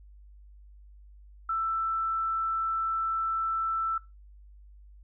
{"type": "tone", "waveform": "sine", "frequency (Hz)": 1328, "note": "E6", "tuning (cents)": 12, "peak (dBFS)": -26, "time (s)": [1.49, 3.98], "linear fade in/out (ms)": 5, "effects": ["noise-tail reverb RT60 0.2 s tail -17 dB re dry", "added 50 Hz sine -49 dBFS peak until 5.03 s"]}